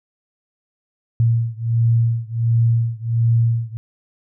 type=beating tone pair; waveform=sine; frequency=115.2 / 116.6 Hz; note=A#2 / A#2; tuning=-20 / +1 cents; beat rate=1.4 Hz; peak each=-17 / -18 dBFS; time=1.2-3.77 s; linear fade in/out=0 ms; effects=none